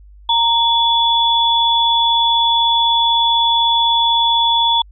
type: tone pair together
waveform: sine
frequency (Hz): 929 / 3427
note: A#5 / A7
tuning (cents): -6 / -46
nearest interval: octave + major seventh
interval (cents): 2260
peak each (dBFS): -14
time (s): 0.29-4.82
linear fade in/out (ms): 5
effects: added 50 Hz sine -39 dBFS peak until 4.91 s